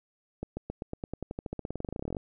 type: accelerating click train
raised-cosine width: 2 ms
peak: -21 dBFS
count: 29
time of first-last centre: 0.43-2.168 s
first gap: 140 ms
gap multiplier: 0.93
effects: none